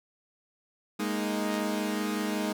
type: chord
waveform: sawtooth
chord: Ab suspended second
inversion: none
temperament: equal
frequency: 207.7 / 233.1 / 311.1 Hz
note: Ab3 / Bb3 / Eb4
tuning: 0 / 0 / 0 cents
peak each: -27 / -31 / -29 dBFS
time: 0.99-2.53 s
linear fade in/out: 10 ms
effects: none